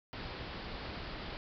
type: low-pass noise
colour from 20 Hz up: pink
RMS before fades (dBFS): -43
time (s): 0.13-1.37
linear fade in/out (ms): 0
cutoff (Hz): 5000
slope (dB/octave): 96
effects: none